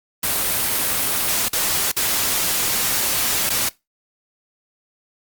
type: noise with dropouts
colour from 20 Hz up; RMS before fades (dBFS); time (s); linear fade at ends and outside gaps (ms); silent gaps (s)
white; -20; 0.23-3.69; 5; 1.485-1.53 / 1.917-1.965 / 3.494-3.501
effects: noise-tail reverb RT60 0.2 s tail -21 dB re dry + Opus 32 kbps